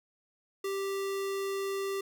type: tone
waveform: square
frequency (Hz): 392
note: G4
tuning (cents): 0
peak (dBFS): -32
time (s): 0.64-2.01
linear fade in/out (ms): 5
effects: none